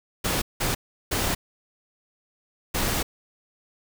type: noise bursts at uneven times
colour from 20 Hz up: pink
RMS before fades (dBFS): -25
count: 4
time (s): 0.24-0.42 / 0.6-0.75 / 1.11-1.35 / 2.74-3.03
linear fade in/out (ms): 10
effects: none